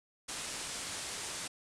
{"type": "low-pass noise", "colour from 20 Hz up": "white", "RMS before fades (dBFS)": -41, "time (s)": [0.28, 1.48], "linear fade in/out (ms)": 10, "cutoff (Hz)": 9700, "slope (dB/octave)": 48, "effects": []}